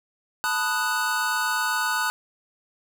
square chord, B dominant seventh, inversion third, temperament equal, 880 / 987.8 / 1244.5 / 1480 Hz, A5 / B5 / D#6 / F#6, 0 / 0 / 0 / 0 cents, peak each -31 / -32 / -30 / -26 dBFS, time 0.44-2.1 s, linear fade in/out 0 ms, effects none

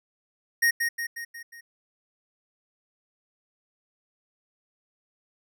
square tone with echo, 1864.7 Hz, A#6, in tune, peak -19 dBFS, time 0.62-0.71 s, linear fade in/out 10 ms, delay 180 ms, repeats 5, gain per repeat -5 dB, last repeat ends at 1.61 s, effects none

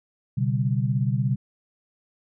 sine tone cluster, 124.5 / 141.3 / 194.3 Hz, B2 / C#3 / G3, +14 / +34 / -15 cents, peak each -23 / -25 / -28 dBFS, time 0.37-1.36 s, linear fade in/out 10 ms, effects none

